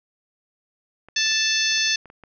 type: clicks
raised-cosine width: 0.5 ms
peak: -30 dBFS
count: 10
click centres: 1.086 / 1.186 / 1.264 / 1.318 / 1.722 / 1.777 / 1.875 / 2.057 / 2.101 / 2.237 s
type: harmonic tone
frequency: 880 Hz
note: A5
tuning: in tune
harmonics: 2 / 3 / 4 / 5 / 6 / 7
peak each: -26 / -26 / -26 / -26 / -26 / -26 dBFS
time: 1.16-1.96 s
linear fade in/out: 5 ms
effects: none